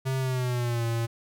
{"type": "tone with pitch glide", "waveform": "square", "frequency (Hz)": [132.2, 115.75], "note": ["C3", "A#2"], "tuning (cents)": [18, -12], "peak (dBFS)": -26, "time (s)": [0.05, 1.07], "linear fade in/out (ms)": 20, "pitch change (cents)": -230, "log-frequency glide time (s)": [0.19, 0.85], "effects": []}